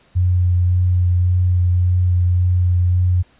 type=tone with vibrato; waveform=sine; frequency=89.6 Hz; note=F2; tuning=45 cents sharp; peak=-12 dBFS; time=0.15-3.23 s; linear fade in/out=20 ms; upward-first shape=sine; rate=1.8 Hz; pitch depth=13 cents each way; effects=pink hiss -54 dBFS RMS until 3.39 s + resampled to 8000 Hz